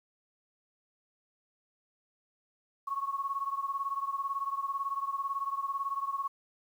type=beating tone pair; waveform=sine; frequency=1099 / 1117 Hz; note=C#6 / C#6; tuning=-15 / +13 cents; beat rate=18 Hz; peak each=-33 / -36 dBFS; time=2.87-6.28 s; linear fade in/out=10 ms; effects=10-bit